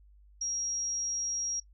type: tone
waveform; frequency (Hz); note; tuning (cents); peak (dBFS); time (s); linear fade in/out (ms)
sine; 5640; F8; +16; -31; 0.41-1.6; 5
effects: noise-tail reverb RT60 0.1 s tail -18 dB re dry + added 50 Hz sine -55 dBFS peak until 1.73 s

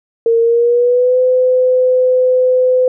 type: tone with pitch glide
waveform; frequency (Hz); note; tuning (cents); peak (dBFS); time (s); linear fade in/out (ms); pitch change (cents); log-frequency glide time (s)
sine; 460.3 to 507.8; A#4 to B4; -22 to +48; -8; 0.26-2.88; 2; +170; 0.4-1.19
effects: none

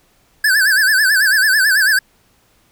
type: tone with vibrato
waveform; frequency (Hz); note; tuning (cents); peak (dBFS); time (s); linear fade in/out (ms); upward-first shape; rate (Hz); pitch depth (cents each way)
square; 1626; G#6; -37; -11; 0.44-1.99; 5; sine; 9.1; 140
effects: pink hiss -56 dBFS RMS until 2.71 s

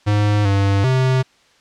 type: tone with pitch steps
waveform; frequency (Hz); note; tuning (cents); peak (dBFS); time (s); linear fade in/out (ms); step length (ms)
square; 104.1 / 99 / 130.1; G#2 / G2 / C3; +5 / +18 / -9; -14; 0.06-1.23; 20; 390
effects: white hiss -54 dBFS RMS until 1.6 s + low-pass 5000 Hz 12 dB/octave

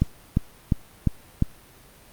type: click train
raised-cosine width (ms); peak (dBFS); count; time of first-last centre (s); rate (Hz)
5; -6; 5; 0.02-1.424; 2.85
effects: pink hiss -51 dBFS RMS until 2.12 s + Opus 48 kbps

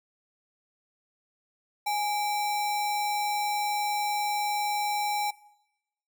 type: tone with sample-and-hold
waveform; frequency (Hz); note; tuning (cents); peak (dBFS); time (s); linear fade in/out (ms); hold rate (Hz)
sine; 830.6; G#5; 0; -25; 1.86-5.31; 10; 3150
effects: noise-tail reverb RT60 0.9 s tail -21 dB re dry

